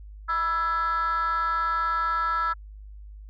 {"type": "tone with frequency modulation", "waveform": "sine", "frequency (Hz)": 1328, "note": "E6", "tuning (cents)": 12, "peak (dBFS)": -21, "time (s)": [0.28, 2.54], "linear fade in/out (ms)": 20, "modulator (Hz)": 348, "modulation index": 0.69, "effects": ["tanh soft clip ceiling -20 dBFS", "added 51 Hz sine -40 dBFS peak until 3.29 s"]}